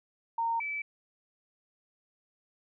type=tone pair in turn; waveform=sine; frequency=920 / 2308 Hz; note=A#5 / D7; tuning=-23 / -31 cents; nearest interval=octave + major third; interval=1592 cents; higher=second; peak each=-27 / -32 dBFS; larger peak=first; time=0.38-0.6 / 0.6-0.82 s; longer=neither; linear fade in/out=5 ms; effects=none